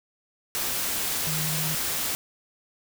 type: tone in noise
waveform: sine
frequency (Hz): 155.56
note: D#3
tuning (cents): 0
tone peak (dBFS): -30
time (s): 1.27-1.75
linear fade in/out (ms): 0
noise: white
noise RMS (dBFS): -28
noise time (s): 0.55-2.15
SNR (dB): -5
effects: none